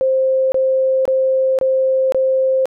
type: tone bursts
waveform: sine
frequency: 526 Hz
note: C5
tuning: 9 cents sharp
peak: -12 dBFS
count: 5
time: 0.01-2.656 s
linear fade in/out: 0 ms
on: 510 ms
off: 24 ms
effects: none